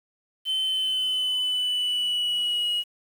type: tone with pitch glide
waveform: sine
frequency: 3069 to 2900 Hz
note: G7 to F#7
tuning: -37 to -35 cents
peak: -20 dBFS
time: 0.45-2.84 s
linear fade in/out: 50 ms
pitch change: -98 cents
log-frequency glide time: 0.64-2.72 s
effects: tanh soft clip ceiling -22 dBFS + 8-bit